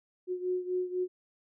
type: beating tone pair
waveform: sine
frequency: 363.2 / 367.2 Hz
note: F#4 / F#4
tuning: -32 / -13 cents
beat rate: 4 Hz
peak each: -31 / -35 dBFS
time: 0.27-1.08 s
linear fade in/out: 50 ms
effects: none